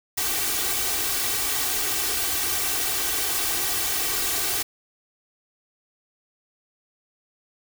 white noise with comb filter, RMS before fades -25 dBFS, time 0.17-4.63 s, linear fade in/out 10 ms, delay 2.6 ms, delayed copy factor +1, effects none

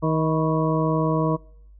harmonic tone with a mistuned harmonic, 158.1 Hz, D#3, 28 cents sharp, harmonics 1 / 2 / 3 / 4 / 6 / 7, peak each -22 / -25 / -27 / -28 / -30 / -30 dBFS, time 0.02-1.37 s, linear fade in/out 20 ms, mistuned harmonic 6, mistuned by +58 cents, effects noise-tail reverb RT60 0.7 s tail -25 dB re dry + added 50 Hz sine -45 dBFS peak until 1.79 s

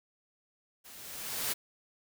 white noise with level ramp, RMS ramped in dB -52 to -31 dBFS, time 0.84-1.54 s, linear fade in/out 20 ms, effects none

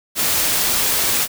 white noise, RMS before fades -18 dBFS, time 0.15-1.28 s, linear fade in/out 50 ms, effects none

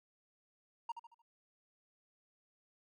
triangle tone with echo, 932.3 Hz, A#5, in tune, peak -34 dBFS, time 0.89-0.92 s, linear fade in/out 5 ms, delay 75 ms, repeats 4, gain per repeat -8 dB, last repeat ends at 1.22 s, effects MP3 48 kbps

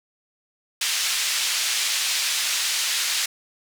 pink band-pass noise, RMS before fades -24 dBFS, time 0.81-3.26 s, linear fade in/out 5 ms, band 2700 to 8200 Hz, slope 12 dB/octave, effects none

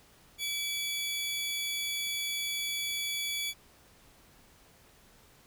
sawtooth tone pair together, 2300 / 3410 Hz, D7 / G#7, -37 / +45 cents, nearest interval perfect fifth, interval 682 cents, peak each -32 / -31 dBFS, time 0.38-3.54 s, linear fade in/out 50 ms, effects pink hiss -60 dBFS RMS until 5.46 s

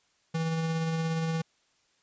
square tone with tremolo, 162.6 Hz, E3, 23 cents flat, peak -27 dBFS, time 0.34-1.42 s, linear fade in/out 10 ms, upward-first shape sine, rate 17 Hz, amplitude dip 25%, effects white hiss -69 dBFS RMS until 2.02 s + resampled to 16000 Hz

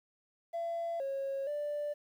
triangle tone with pitch steps, 675 / 546 / 588 Hz, E5 / C#5 / D5, +41 / -26 / +2 cents, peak -30 dBFS, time 0.53-1.94 s, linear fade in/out 20 ms, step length 470 ms, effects tanh soft clip ceiling -30 dBFS + 11-bit

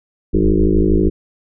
sine tone with frequency modulation, 187.4 Hz, F#3, 22 cents sharp, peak -10 dBFS, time 0.33-1.1 s, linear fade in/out 20 ms, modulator 52.6 Hz, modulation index 4.1, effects none

